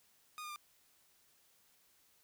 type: tone with pitch steps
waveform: sawtooth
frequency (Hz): 1232 / 1212.9 / 1194.2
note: D#6 / D#6 / D6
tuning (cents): -17 / -45 / +29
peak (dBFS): -40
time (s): 0.38-0.56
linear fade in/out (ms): 0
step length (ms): 60
effects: white hiss -70 dBFS RMS until 2.23 s